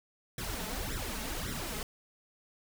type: noise with flanger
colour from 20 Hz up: pink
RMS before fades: -37 dBFS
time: 0.38-1.83 s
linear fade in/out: 2 ms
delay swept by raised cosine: 0.53 to 4.73 ms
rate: 1.8 Hz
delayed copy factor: +1
effects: none